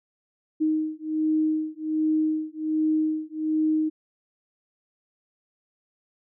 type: beating tone pair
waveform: sine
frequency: 311.1 / 312.4 Hz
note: D#4 / D#4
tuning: 0 / +7 cents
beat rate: 1.3 Hz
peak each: -25 dBFS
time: 0.6-3.9 s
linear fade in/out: 20 ms
effects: none